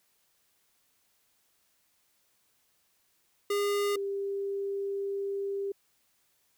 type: tone pair in turn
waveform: square / sine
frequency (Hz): 406.7 / 396.7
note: G#4 / G4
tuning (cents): -36 / +21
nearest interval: unison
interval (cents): 43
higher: first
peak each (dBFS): -27 / -30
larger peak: first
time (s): 3.5-3.96 / 3.96-5.72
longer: second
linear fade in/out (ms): 5
effects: white hiss -71 dBFS RMS until 6.57 s